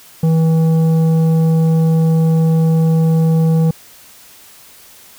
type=tone with tanh clipping; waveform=triangle; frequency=161.8 Hz; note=E3; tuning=32 cents flat; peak=-11 dBFS; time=0.23-3.71 s; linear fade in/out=5 ms; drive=13 dB; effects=white hiss -42 dBFS RMS until 5.18 s